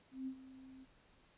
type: tone with ADSR envelope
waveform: sine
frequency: 262.8 Hz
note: C4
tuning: 8 cents sharp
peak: -38 dBFS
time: 0.11-0.86 s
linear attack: 160 ms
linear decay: 77 ms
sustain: -15 dB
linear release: 33 ms
effects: pink hiss -68 dBFS RMS until 1.37 s + resampled to 8000 Hz